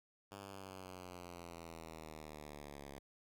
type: exponential sweep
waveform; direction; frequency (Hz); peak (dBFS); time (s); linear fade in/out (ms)
5% pulse; down; 100.3 to 69.3; -38; 0.31-2.99; 5
effects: none